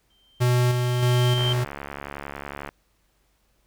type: tone with exponential growth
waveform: sine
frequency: 3136 Hz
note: G7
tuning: in tune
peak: -23 dBFS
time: 0.1-1.53 s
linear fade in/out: 5 ms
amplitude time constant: 310 ms
type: tone with tremolo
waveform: square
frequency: 123.47 Hz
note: B2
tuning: in tune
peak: -18 dBFS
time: 0.4-1.65 s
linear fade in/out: 20 ms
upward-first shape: square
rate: 1.6 Hz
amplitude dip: 35%
type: click train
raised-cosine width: 0.5 ms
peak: -18 dBFS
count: 94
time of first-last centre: 1.38-2.69 s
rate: 71 Hz
effects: added 49 Hz sine -68 dBFS peak until 3.66 s + pink hiss -68 dBFS RMS until 3.66 s

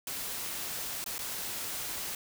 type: noise with dropouts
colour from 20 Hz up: white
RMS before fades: -37 dBFS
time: 0.07-2.15 s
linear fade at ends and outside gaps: 2 ms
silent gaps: 1.042-1.061 / 1.182-1.19 s
effects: none

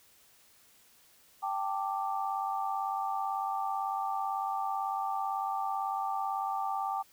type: chord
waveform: sine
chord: G suspended second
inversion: none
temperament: just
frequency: 784 / 882 / 1176 Hz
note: G5 / A5 / D6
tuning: 0 / +4 / +2 cents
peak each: -33 / -36 / -36 dBFS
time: 1.42-7.03 s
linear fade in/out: 20 ms
effects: white hiss -62 dBFS RMS until 7.12 s

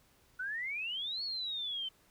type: exponential two-way sweep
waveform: sine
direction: up then down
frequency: 1457 to 4435 to 3057 Hz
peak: -35 dBFS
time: 0.39-1.89 s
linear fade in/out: 10 ms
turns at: 1.23 s
effects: pink hiss -67 dBFS RMS until 2.1 s

